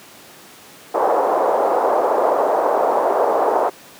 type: band-pass noise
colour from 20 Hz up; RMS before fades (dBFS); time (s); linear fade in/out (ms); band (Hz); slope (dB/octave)
pink; -17; 0.94-3.7; 10; 460 to 920; 24
effects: pink hiss -42 dBFS RMS until 3.99 s + high-pass 200 Hz 12 dB/octave